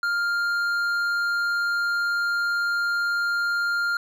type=tone with hard clipping; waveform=sine; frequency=1401 Hz; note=F6; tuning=5 cents sharp; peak=-23 dBFS; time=0.03-3.97 s; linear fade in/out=2 ms; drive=6 dB; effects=none